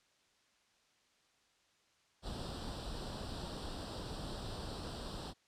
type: noise with comb filter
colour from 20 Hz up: pink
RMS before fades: -43 dBFS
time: 2.22-5.34 s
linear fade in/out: 50 ms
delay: 0.23 ms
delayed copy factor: +0.8
effects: white hiss -72 dBFS RMS until 5.47 s + low-pass 6000 Hz 12 dB/octave